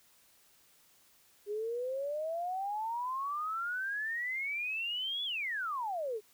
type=exponential two-way sweep; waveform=sine; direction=up then down; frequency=404.3 to 3449 to 404.3 Hz; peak=-33 dBFS; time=1.46-6.21 s; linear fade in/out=50 ms; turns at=5.24 s; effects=white hiss -65 dBFS RMS until 6.33 s